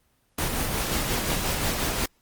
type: noise with tremolo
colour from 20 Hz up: pink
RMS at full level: -25 dBFS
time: 0.38-2.06 s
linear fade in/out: 5 ms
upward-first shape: sine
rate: 5.6 Hz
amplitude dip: 35%
effects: pink hiss -67 dBFS RMS until 2.21 s + Opus 24 kbps